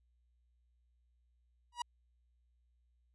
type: tone with exponential growth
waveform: 45% pulse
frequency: 963 Hz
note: B5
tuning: 44 cents flat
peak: -32 dBFS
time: 1.72-1.82 s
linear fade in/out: 5 ms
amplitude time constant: 20 ms
effects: added 60 Hz sine -70 dBFS peak until 3.14 s + resampled to 24000 Hz